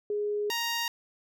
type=tone pair in turn; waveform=sine / 10% pulse; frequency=415.3 / 934.4 Hz; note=G#4 / A#5; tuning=0 / +4 cents; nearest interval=octave + major second; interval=1404 cents; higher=second; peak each=-27 / -20 dBFS; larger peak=second; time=0.1-0.5 / 0.5-0.88 s; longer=first; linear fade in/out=2 ms; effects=none